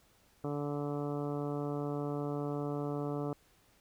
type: harmonic tone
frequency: 145.1 Hz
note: D3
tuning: 21 cents flat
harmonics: 1 / 2 / 3 / 4 / 5 / 6 / 7 / 8 / 9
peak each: -38 / -38 / -39 / -44 / -46 / -52 / -52 / -50 / -52 dBFS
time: 0.44-3.33 s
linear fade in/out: 2 ms
effects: pink hiss -67 dBFS RMS until 3.8 s